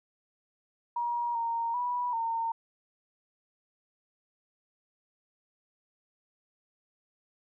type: tone with pitch steps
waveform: sine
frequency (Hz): 952 / 926 / 978 / 914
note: A#5 / A#5 / B5 / A#5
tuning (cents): +36 / -12 / -17 / -34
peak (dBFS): -28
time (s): 0.96-2.52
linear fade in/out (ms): 5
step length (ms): 390
effects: none